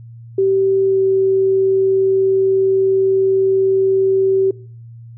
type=tone with pitch glide; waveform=sine; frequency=387 to 384.5 Hz; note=G4 to G4; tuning=-22 to -33 cents; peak=-11 dBFS; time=0.38-4.51 s; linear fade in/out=5 ms; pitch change=-11 cents; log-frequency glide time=0.86-0.99 s; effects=noise-tail reverb RT60 0.5 s tail -22 dB re dry + added 116 Hz sine -34 dBFS peak until 5.17 s